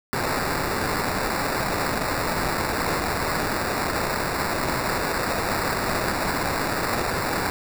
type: noise with sample-and-hold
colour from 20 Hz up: violet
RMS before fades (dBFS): -25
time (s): 0.13-7.5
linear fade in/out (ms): 0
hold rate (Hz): 3150
effects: none